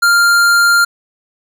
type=tone with hard clipping; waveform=sine; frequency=1396.9 Hz; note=F6; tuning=in tune; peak=-9 dBFS; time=0.02-0.85 s; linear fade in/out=10 ms; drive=16 dB; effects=none